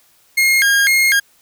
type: tone with vibrato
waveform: 40% pulse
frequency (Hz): 1864.7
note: A#6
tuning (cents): 0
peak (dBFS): -10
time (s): 0.37-1.2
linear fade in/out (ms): 10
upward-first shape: square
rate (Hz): 2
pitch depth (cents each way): 240
effects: white hiss -54 dBFS RMS until 1.41 s